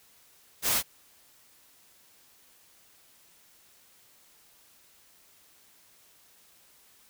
white noise, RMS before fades -26 dBFS, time 0.62-0.83 s, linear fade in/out 50 ms, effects white hiss -60 dBFS RMS until 7.09 s

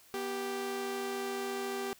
sawtooth tone pair together, 243.3 / 392 Hz, B3 / G4, -26 / 0 cents, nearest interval minor sixth, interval 826 cents, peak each -38 / -31 dBFS, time 0.14-1.93 s, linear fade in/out 0 ms, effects white hiss -60 dBFS RMS until 1.99 s

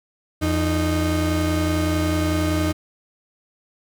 35% pulse tone pair together, 84.97 / 309 Hz, F2 / D#4, -47 / -12 cents, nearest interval octave + minor seventh, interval 2235 cents, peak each -20 dBFS, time 0.41-2.73 s, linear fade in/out 20 ms, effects none

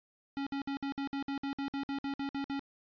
square tone bursts, 277.2 Hz, C#4, in tune, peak -34 dBFS, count 15, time 0.37-2.594 s, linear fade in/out 0 ms, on 96 ms, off 56 ms, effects resampled to 11025 Hz

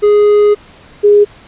triangle / sine tone pair in turn, 415.3 / 412.4 Hz, G#4 / G#4, 0 / -12 cents, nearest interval unison, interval 12 cents, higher first, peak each -3 dBFS, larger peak neither, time 0.02-0.55 / 1.03-1.25 s, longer first, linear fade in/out 20 ms, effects pink hiss -40 dBFS RMS until 1.47 s + resampled to 8000 Hz

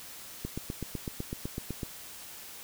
click train, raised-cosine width 3 ms, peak -21 dBFS, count 12, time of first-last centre 0.45-1.832 s, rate 7.96 Hz, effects white hiss -46 dBFS RMS until 2.63 s

